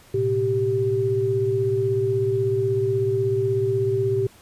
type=tone cluster; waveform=sine; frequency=111.7 / 128 / 389.6 Hz; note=A2 / C3 / G4; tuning=+27 / -38 / -11 cents; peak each=-26 / -29 / -20 dBFS; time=0.14-4.27 s; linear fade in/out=5 ms; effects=pink hiss -51 dBFS RMS until 4.41 s + resampled to 32000 Hz